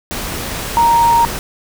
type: tone in noise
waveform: sine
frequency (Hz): 933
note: A#5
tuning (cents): +1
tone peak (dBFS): -8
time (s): 0.77-1.25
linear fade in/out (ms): 0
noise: pink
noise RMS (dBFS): -23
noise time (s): 0.11-1.39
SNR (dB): +12
effects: none